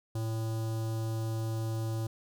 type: tone with notch filter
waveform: square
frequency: 111.8 Hz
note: A2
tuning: 28 cents sharp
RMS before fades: -33 dBFS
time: 0.15-2.07 s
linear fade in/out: 5 ms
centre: 2100 Hz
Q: 0.65
effects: none